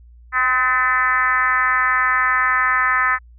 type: tone with frequency modulation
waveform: sine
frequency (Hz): 1526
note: G6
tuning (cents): -47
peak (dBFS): -14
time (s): 0.32-3.19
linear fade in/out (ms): 50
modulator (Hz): 249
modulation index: 1.9
effects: added 59 Hz sine -42 dBFS peak until 3.38 s